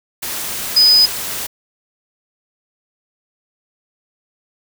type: tone in noise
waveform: sine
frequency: 5000 Hz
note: D#8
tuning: 8 cents sharp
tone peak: -7 dBFS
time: 0.76-1.06 s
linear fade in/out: 10 ms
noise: white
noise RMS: -24 dBFS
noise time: 0.22-1.47 s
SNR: +14 dB
effects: none